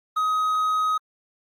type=tone; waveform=triangle; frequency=1261 Hz; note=D#6; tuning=23 cents sharp; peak=-18 dBFS; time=0.16-0.98 s; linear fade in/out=10 ms; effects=Opus 32 kbps